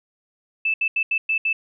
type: tone bursts at uneven times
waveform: sine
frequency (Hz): 2633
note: E7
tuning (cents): -3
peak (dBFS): -18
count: 6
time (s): 0.65-0.74 / 0.81-0.88 / 0.96-1.03 / 1.11-1.18 / 1.29-1.38 / 1.45-1.53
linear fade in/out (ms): 5
effects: none